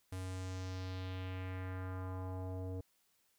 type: tone with low-pass filter sweep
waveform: square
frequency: 93 Hz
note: F#2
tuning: 9 cents sharp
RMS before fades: -42 dBFS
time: 0.12-2.81 s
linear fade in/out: 5 ms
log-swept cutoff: 11000 to 500 Hz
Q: 2
effects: white hiss -75 dBFS RMS until 3.38 s